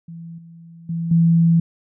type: tone with level steps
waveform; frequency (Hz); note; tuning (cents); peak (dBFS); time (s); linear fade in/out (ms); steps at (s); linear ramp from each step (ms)
sine; 166.8; E3; +21; -32 / -39 / -21 / -11; 0.08-1.6; 5; 0.38 / 0.89 / 1.11; 5
effects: none